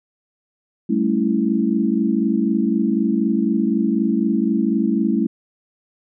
sine chord, A dominant seventh, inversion third, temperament equal, 196 / 220 / 277.2 / 329.6 Hz, G3 / A3 / C#4 / E4, 0 / 0 / 0 / 0 cents, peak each -22 / -19 / -23 / -22 dBFS, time 0.89-5.27 s, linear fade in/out 10 ms, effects none

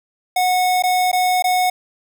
square tone with dropouts, 732 Hz, F#5, 19 cents flat, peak -15 dBFS, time 0.36-1.7 s, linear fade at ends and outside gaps 5 ms, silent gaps 0.824-0.836 / 1.116-1.129 / 1.424-1.441 s, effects none

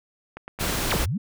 click train, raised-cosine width 0.5 ms, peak -21 dBFS, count 4, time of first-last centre 0.37-0.699 s, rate 9.13 Hz
pink noise, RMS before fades -26 dBFS, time 0.59-1.06 s, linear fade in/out 20 ms
sine exponential two-way sweep, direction down then up, 6645 to 41.2 to 237.8 Hz, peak -23 dBFS, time 0.9-1.18 s, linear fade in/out 10 ms, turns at 0.98 s
effects none

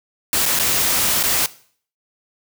white noise with dropouts, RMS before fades -18 dBFS, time 0.33-1.46 s, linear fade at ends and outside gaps 1 ms, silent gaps 0.456-0.46 / 0.59-0.597 / 1.229-1.236 s, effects noise-tail reverb RT60 0.5 s tail -18 dB re dry

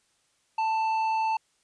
triangle tone with tanh clipping, 885 Hz, A5, 10 cents sharp, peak -25 dBFS, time 0.58-1.37 s, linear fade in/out 5 ms, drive 12 dB, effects white hiss -69 dBFS RMS until 1.63 s + resampled to 22050 Hz

